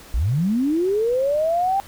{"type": "linear sweep", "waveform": "sine", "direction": "up", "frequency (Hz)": [44.94, 797], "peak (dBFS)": -17, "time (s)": [0.14, 1.8], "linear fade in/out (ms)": 0, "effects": ["pink hiss -44 dBFS RMS until 1.87 s"]}